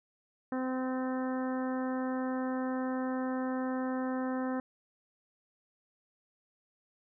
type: harmonic tone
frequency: 257.9 Hz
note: C4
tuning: 25 cents flat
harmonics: 1 / 2 / 3 / 4 / 5 / 6 / 7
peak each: -32 / -38 / -42 / -44 / -46 / -48 / -49 dBFS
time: 0.52-4.6 s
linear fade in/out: 2 ms
effects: none